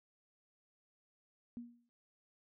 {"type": "tone with exponential decay", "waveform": "sine", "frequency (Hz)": 238.3, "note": "A#3", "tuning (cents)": 38, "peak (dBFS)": -40, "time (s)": [1.57, 1.89], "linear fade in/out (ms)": 0, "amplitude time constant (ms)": 68, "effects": []}